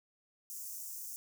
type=high-pass noise; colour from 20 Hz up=white; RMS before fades=-44 dBFS; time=0.5-1.16 s; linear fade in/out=0 ms; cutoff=5700 Hz; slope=48 dB/octave; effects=none